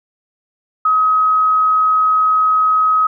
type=tone; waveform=sine; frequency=1269 Hz; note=D#6; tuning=34 cents sharp; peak=-10 dBFS; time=0.85-3.07 s; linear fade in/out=5 ms; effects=none